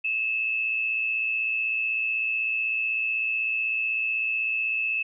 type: tone pair together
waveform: sine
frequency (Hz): 2600 / 2716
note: E7 / F7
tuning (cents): -24 / -49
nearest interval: minor second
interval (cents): 75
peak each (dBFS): -24 / -34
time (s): 0.04-5.03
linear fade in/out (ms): 10
effects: none